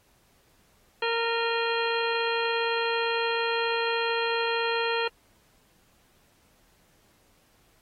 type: harmonic tone with a mistuned harmonic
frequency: 462.1 Hz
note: A#4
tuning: 15 cents flat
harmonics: 1 / 2 / 3 / 4 / 5 / 6 / 7 / 9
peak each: -28 / -31 / -33 / -34 / -35 / -36 / -36 / -38 dBFS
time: 1.02-5.08 s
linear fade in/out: 5 ms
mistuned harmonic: 5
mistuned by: +99 cents
effects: pink hiss -64 dBFS RMS until 7.81 s + AAC 48 kbps